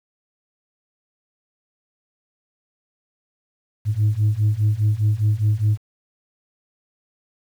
sine beating tone pair, 103.5 / 108.4 Hz, G#2 / A2, -5 / -25 cents, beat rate 4.9 Hz, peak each -18 / -17 dBFS, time 3.85-5.78 s, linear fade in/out 50 ms, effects tanh soft clip ceiling -12 dBFS + 8-bit

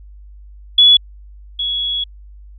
sine tone pair in turn, 3400 / 3357 Hz, G#7 / G#7, +40 / +18 cents, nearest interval unison, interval 22 cents, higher first, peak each -5 / -17 dBFS, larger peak first, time 0.78-0.97 / 1.59-2.04 s, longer second, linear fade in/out 5 ms, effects added 50 Hz sine -36 dBFS peak until 2.58 s

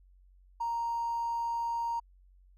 triangle tone with hard clipping, 932.3 Hz, A#5, in tune, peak -30 dBFS, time 0.6-2 s, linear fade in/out 10 ms, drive 3 dB, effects added 46 Hz sine -57 dBFS peak until 2.57 s

